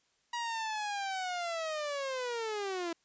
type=linear sweep; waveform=sawtooth; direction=down; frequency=960 to 329.6 Hz; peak=-30 dBFS; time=0.33-2.93 s; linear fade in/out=5 ms; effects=white hiss -73 dBFS RMS until 3.04 s + resampled to 16000 Hz